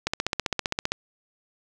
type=click train; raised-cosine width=0.2 ms; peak=-7 dBFS; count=14; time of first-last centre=0.07-0.92 s; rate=15.3 Hz; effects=none